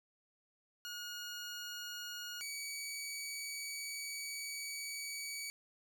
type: tone pair in turn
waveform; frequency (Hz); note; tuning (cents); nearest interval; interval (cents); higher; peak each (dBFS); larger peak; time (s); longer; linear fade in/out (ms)
15% pulse; 1438 / 2269; F#6 / C#7; -50 / +40; minor sixth; 790; second; -36 / -34; second; 0.85-2.41 / 2.41-5.5; second; 0
effects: none